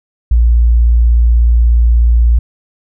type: tone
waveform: sine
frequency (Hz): 58.27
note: A#1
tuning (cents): 0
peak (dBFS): -5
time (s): 0.31-2.39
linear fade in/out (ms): 5
effects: none